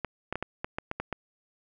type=clicks; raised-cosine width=0.5 ms; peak=-16 dBFS; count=9; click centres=0.047 / 0.326 / 0.356 / 0.426 / 0.645 / 0.785 / 0.914 / 1 / 1.127 s; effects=none